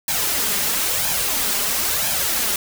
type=noise with flanger; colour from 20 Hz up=white; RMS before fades=-21 dBFS; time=0.08-2.56 s; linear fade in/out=2 ms; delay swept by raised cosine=1.2 to 5 ms; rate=1 Hz; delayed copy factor=+0.6; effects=none